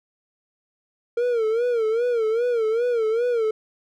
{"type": "tone with vibrato", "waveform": "triangle", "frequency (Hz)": 462.6, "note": "A#4", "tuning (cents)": -13, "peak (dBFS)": -17, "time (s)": [1.17, 3.51], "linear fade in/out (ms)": 5, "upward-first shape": "sine", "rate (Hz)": 2.5, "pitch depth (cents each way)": 110, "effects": []}